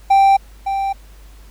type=tone with echo; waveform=triangle; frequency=784 Hz; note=G5; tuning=in tune; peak=-6 dBFS; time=0.1-0.37 s; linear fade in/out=10 ms; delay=560 ms; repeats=1; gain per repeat=-9 dB; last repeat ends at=0.93 s; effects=added 50 Hz sine -39 dBFS peak until 1.5 s + pink hiss -50 dBFS RMS until 1.5 s